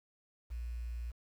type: tone with quantisation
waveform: sine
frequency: 59 Hz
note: A#1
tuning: 22 cents sharp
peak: -37 dBFS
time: 0.5-1.12 s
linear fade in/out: 20 ms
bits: 10
effects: none